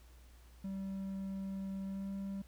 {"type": "tone with pitch glide", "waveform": "triangle", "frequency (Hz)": [193.5, 195.97], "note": ["G3", "G3"], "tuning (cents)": [-22, 0], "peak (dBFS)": -36, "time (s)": [0.64, 2.42], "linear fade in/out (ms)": 5, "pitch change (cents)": 22, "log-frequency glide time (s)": [1.86, 2.09], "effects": ["added 60 Hz sine -56 dBFS peak until 2.47 s", "pink hiss -66 dBFS RMS until 2.47 s"]}